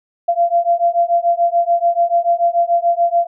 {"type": "beating tone pair", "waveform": "sine", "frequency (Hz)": [684, 690.9], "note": ["F5", "F5"], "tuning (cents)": [-36, -19], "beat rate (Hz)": 6.9, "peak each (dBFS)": -15, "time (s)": [0.28, 3.27], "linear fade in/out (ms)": 10, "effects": []}